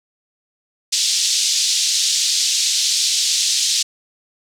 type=band-pass noise; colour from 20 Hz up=pink; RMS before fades=-18 dBFS; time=0.92-3.83 s; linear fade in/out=10 ms; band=3700 to 7400 Hz; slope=24 dB/octave; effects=none